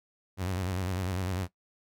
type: tone with vibrato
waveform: sawtooth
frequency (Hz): 92.5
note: F#2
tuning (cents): 0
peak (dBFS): -26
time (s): 0.37-1.48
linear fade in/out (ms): 50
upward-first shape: square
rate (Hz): 10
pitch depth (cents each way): 69
effects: noise-tail reverb RT60 0.1 s tail -17 dB re dry